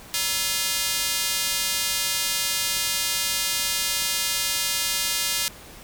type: tone with high-pass filter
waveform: square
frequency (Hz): 190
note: F#3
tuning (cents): +46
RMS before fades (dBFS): -25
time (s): 0.14-5.48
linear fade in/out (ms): 0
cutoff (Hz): 3400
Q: 0.68
effects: pink hiss -44 dBFS RMS until 5.83 s